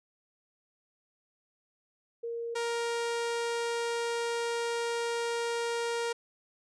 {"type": "tone pair in turn", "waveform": ["sine", "sawtooth"], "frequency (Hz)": [466.2, 468.2], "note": ["A#4", "A#4"], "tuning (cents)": [0, 8], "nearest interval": "unison", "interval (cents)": 8, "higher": "second", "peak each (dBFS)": [-33, -26], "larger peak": "second", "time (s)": [[2.23, 2.55], [2.55, 6.13]], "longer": "second", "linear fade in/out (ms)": 10, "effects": ["resampled to 22050 Hz"]}